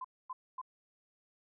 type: tone bursts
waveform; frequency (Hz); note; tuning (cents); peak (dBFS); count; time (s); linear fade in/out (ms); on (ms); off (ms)
sine; 1025; C6; -36; -38; 3; 0.01-0.615; 5; 35; 250
effects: none